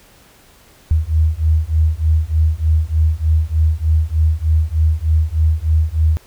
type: beating tone pair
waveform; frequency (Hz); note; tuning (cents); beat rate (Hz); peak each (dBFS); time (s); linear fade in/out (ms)
sine; 77.3 / 80.6; D#2 / E2; -11 / -38; 3.3; -15; 0.91-6.17; 0
effects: pink hiss -48 dBFS RMS until 6.26 s